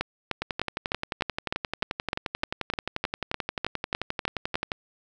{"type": "two click trains", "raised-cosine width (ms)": 0.3, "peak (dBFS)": [-10, -12], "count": [16, 50], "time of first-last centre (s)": [[0.01, 4.555], [0.42, 4.718]], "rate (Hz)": [3.3, 11.4], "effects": []}